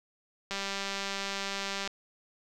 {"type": "click train", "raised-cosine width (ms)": 0.2, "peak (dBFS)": -17, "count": 270, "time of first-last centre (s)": [0.51, 1.875], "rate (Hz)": 197, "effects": []}